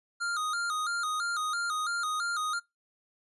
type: tone with vibrato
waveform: square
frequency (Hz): 1318.5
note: E6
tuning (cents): 0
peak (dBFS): -30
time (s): 0.2-2.6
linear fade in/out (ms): 20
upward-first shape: square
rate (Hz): 3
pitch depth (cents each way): 100
effects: noise-tail reverb RT60 0.2 s tail -23 dB re dry + resampled to 24000 Hz